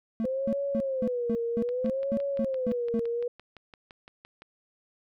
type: tone bursts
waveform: triangle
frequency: 223.8 Hz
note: A3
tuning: 30 cents sharp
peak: -24 dBFS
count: 11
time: 0.2-2.994 s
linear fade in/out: 0 ms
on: 54 ms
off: 220 ms
type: tone with vibrato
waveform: sine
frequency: 511 Hz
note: C5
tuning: 41 cents flat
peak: -27 dBFS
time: 0.24-3.28 s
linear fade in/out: 5 ms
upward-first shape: sine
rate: 0.63 Hz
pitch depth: 160 cents each way
type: click train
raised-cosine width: 0.3 ms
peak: -31 dBFS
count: 17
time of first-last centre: 1.69-4.42 s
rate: 5.86 Hz
effects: none